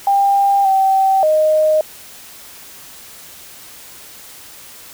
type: tone with pitch steps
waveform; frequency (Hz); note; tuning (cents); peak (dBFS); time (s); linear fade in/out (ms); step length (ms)
sine; 796 / 772 / 620; G5 / G5 / D#5; +26 / -27 / -6; -10; 0.07-1.81; 2; 580
effects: white hiss -38 dBFS RMS until 4.93 s